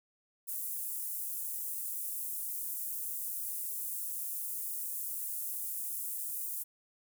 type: high-pass noise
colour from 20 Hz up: pink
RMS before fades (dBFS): -38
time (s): 0.47-6.64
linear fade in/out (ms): 20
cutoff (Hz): 10000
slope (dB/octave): 24
effects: none